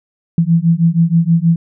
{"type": "beating tone pair", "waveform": "sine", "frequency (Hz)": [163.9, 170.2], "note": ["E3", "F3"], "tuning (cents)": [-10, -44], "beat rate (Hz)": 6.3, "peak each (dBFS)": -12, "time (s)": [0.38, 1.56], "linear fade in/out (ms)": 2, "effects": []}